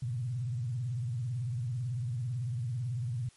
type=tone with vibrato; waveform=sine; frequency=121.1 Hz; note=B2; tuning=34 cents flat; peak=-31 dBFS; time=0.02-3.29 s; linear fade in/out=5 ms; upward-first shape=sine; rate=18 Hz; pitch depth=180 cents each way; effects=white hiss -62 dBFS RMS until 3.36 s + MP3 48 kbps